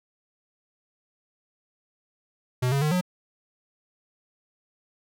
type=tone with pitch steps; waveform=square; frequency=125.9 / 138.9 / 151.9 / 181.1 Hz; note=B2 / C#3 / D#3 / F#3; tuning=+34 / +4 / -41 / -37 cents; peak=-22 dBFS; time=2.62-3.012 s; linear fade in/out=10 ms; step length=98 ms; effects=none